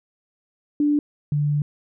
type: tone pair in turn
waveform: sine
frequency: 293.7 / 146.85 Hz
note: D4 / D3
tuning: 0 / 0 cents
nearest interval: octave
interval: 1200 cents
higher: first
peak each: -16 / -18 dBFS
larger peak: first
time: 0.8-0.99 / 1.32-1.62 s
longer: second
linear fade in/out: 2 ms
effects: none